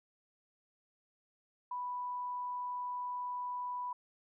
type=tone; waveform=sine; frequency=987.8 Hz; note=B5; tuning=in tune; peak=-36 dBFS; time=1.71-3.93 s; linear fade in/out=5 ms; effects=none